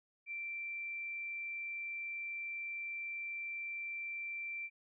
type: tone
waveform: sine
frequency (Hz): 2349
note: D7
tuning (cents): 0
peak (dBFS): -39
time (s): 0.26-4.7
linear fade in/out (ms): 50
effects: none